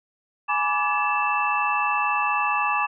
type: tone cluster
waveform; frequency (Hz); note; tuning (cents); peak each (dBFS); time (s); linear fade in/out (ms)
sine; 836 / 980 / 1165 / 1708 / 2653; G#5 / B5 / D6 / G#6 / E7; +11 / -14 / -14 / +48 / +10; -26 / -30 / -24 / -32 / -26; 0.48-2.87; 20
effects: none